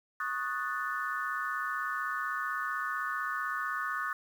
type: chord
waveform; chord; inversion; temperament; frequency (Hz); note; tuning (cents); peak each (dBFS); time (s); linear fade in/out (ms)
sine; D# half-diminished seventh; third; equal; 1108.7 / 1244.5 / 1480 / 1760; C#6 / D#6 / F#6 / A6; 0 / 0 / 0 / 0; -38 / -36 / -36 / -38; 0.2-4.13; 2
effects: 9-bit